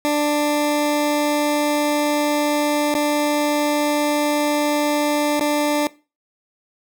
20% pulse tone with dropouts, 295.3 Hz, D4, 10 cents sharp, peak -12 dBFS, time 0.05-5.87 s, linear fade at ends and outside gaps 0 ms, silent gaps 2.941-2.95 / 5.395-5.409 s, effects noise-tail reverb RT60 0.3 s tail -19 dB re dry

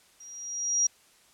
sine tone with level ramp, 5720 Hz, F8, 41 cents sharp, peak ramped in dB -45 to -19 dBFS, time 0.2-0.87 s, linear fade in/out 5 ms, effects white hiss -60 dBFS RMS until 1.33 s + low-pass 10000 Hz 12 dB/octave

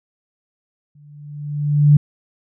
sine tone with exponential growth, 146.83 Hz, D3, in tune, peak -5 dBFS, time 0.95-1.97 s, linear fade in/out 5 ms, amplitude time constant 220 ms, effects none

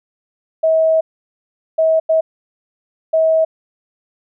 sine tone bursts at uneven times, 642 Hz, E5, 46 cents flat, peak -10 dBFS, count 4, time 0.63-1.01 / 1.78-2 / 2.09-2.21 / 3.13-3.45 s, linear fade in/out 10 ms, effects none

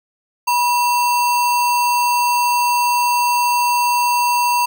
sine tone with sample-and-hold, 969 Hz, B5, 33 cents flat, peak -13 dBFS, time 0.47-4.66 s, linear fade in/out 10 ms, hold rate 3675 Hz, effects none

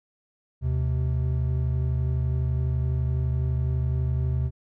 triangle tone pair together, 76.06 / 128 Hz, D#2 / C3, -39 / -38 cents, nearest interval major sixth, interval 901 cents, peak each -23 dBFS, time 0.61-4.51 s, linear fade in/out 50 ms, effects none

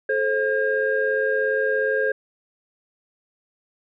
sine tone cluster, 433.8 / 531 / 1614 Hz, A4 / C5 / G#6, -25 / +25 / -50 cents, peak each -23 dBFS, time 0.09-2.12 s, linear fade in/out 5 ms, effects tanh soft clip ceiling -9 dBFS

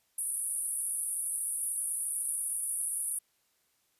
white band-pass noise, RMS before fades -34 dBFS, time 0.18-3.19 s, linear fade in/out 5 ms, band 9300 to 11000 Hz, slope 96 dB/octave, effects white hiss -73 dBFS RMS until 3.99 s + resampled to 32000 Hz

